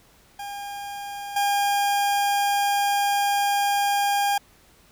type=tone with level steps; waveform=40% pulse; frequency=808 Hz; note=G#5; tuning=48 cents flat; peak=-31 / -19 dBFS; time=0.39-4.38 s; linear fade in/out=5 ms; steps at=1.36 s; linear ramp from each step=5 ms; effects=pink hiss -56 dBFS RMS until 4.91 s